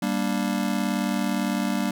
square chord, G minor, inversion none, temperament just, 196 / 235.2 / 294 Hz, G3 / Bb3 / D4, 0 / +16 / +2 cents, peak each -27 / -28 / -30 dBFS, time 0.02-1.91 s, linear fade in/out 5 ms, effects none

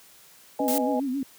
sine chord, G# minor, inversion first, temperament just, 498.4 / 623 / 830.6 Hz, B4 / D#5 / G#5, +16 / +2 / 0 cents, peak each -29 dBFS, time 0.59-1 s, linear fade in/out 5 ms
sine tone with vibrato, 266.1 Hz, C4, 29 cents sharp, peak -25 dBFS, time 0.6-1.23 s, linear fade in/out 2 ms, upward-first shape sine, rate 7.4 Hz, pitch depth 110 cents each way
blue noise, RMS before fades -29 dBFS, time 0.68-0.78 s, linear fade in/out 0 ms
effects white hiss -53 dBFS RMS until 1.38 s + high-pass 80 Hz 12 dB/octave

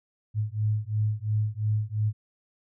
sine beating tone pair, 105.5 / 108.4 Hz, G#2 / A2, +28 / -25 cents, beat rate 2.9 Hz, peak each -27 / -27 dBFS, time 0.34-2.13 s, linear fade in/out 50 ms, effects none

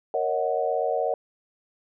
sine chord, D# minor seventh, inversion second, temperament equal with one note detuned, 466.2 / 554.4 / 630.9 / 740 Hz, A#4 / C#5 / D#5 / F#5, 0 / 0 / +24 / 0 cents, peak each -28 dBFS, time 0.14-1.14 s, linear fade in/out 2 ms, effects none

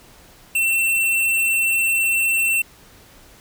square tone, 2697 Hz, E7, 39 cents sharp, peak -17 dBFS, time 0.55-2.62 s, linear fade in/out 5 ms, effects pink hiss -48 dBFS RMS until 3.4 s

